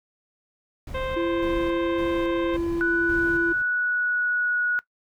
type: noise with tremolo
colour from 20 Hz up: brown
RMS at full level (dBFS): -35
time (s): 0.87-3.62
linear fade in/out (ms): 2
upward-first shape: square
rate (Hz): 1.8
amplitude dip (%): 60
type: harmonic tone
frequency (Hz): 523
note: C5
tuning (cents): -1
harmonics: 1 / 2 / 3 / 4 / 5 / 6 / 7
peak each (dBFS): -28 / -34 / -38 / -40 / -42 / -44 / -45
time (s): 0.94-2.57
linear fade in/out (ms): 10
type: tone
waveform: triangle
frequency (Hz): 338.6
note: E4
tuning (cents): +46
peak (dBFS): -21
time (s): 1.16-3.53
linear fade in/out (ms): 10
type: tone with pitch glide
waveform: sine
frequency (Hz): 1480 to 1458.8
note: F#6 to F#6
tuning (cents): 0 to -25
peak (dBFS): -21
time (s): 2.81-4.79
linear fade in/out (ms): 0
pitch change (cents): -25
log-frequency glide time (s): 3.02-4.68
effects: noise-tail reverb RT60 0.1 s tail -19 dB re dry